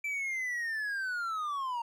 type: linear sweep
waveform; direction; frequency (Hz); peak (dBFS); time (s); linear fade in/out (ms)
triangle; down; 2337 to 919; -30; 0.04-1.82; 5
effects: none